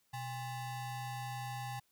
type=ring-modulated tone; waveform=square; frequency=466.2 Hz; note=A#4; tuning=in tune; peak=-37 dBFS; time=0.13-1.8 s; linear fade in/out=10 ms; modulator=342 Hz; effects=white hiss -75 dBFS RMS until 1.91 s